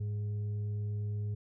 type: tone with frequency modulation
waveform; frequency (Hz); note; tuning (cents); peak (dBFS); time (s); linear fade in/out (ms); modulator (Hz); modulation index
sine; 104.4; G#2; +10; -32; 0-1.35; 10; 309; 0.21
effects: none